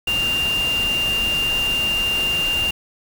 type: tone in noise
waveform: sine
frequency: 2793 Hz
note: F7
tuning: 1 cent flat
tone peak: -18 dBFS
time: 0.07-2.71 s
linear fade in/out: 5 ms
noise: pink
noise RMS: -29 dBFS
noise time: 0.07-2.71 s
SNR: +8 dB
effects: none